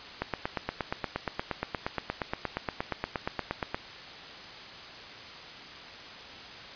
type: click train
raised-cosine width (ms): 0.5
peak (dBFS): -14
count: 31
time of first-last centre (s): 0.22-3.745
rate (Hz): 8.51
effects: white hiss -44 dBFS RMS until 6.75 s + resampled to 11025 Hz